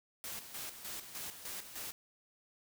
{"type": "noise with tremolo", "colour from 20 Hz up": "white", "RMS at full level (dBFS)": -43, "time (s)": [0.24, 1.92], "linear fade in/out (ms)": 0, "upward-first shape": "square", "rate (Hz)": 3.3, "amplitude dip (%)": 60, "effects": []}